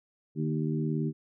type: harmonic tone with a mistuned harmonic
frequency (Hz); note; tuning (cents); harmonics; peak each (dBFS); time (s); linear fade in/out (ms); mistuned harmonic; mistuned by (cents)
77.78; D#2; 0; 2 / 3 / 4 / 5; -29 / -33 / -35 / -37; 0.35-1.13; 50; 2; -38
effects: none